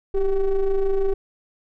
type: ring-modulated tone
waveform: triangle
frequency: 188.9 Hz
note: F#3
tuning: 36 cents sharp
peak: -12 dBFS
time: 0.14-1.14 s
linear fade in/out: 10 ms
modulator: 202 Hz
effects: none